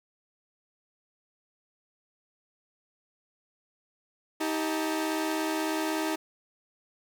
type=tone cluster; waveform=sawtooth; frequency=316.4 / 392.9 / 888 Hz; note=D#4 / G4 / A5; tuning=+29 / +4 / +16 cents; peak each=-25 / -31 / -33 dBFS; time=4.4-6.16 s; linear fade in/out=10 ms; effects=none